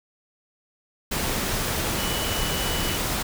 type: tone in noise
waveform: sine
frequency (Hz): 2960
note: F#7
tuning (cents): 0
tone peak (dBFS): -32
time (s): 1.98-2.97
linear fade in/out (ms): 10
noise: pink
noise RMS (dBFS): -26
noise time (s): 1.11-3.23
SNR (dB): -9
effects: none